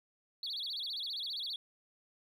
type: tone with vibrato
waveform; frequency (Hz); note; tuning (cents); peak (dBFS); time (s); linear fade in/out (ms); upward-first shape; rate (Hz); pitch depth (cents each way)
sine; 3881; B7; -31; -35; 0.43-1.56; 2; sine; 15; 290
effects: tanh soft clip ceiling -33 dBFS + 12-bit